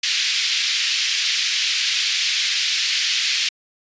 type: band-pass noise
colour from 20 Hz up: white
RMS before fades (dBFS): -21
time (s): 0.03-3.49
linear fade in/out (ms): 5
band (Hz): 2100 to 5200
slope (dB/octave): 24
effects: resampled to 16000 Hz